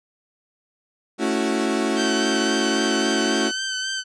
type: chord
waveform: 35% pulse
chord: F# minor seventh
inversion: first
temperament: equal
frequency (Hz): 220 / 277.2 / 329.6 / 370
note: A3 / C#4 / E4 / F#4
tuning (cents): 0 / 0 / 0 / 0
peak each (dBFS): -24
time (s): 1.18-3.52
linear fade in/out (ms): 50
type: tone with vibrato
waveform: 15% pulse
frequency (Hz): 1539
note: G6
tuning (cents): -32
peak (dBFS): -18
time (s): 1.95-4.04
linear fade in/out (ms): 50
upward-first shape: sine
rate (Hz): 3.7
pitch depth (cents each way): 26
effects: resampled to 22050 Hz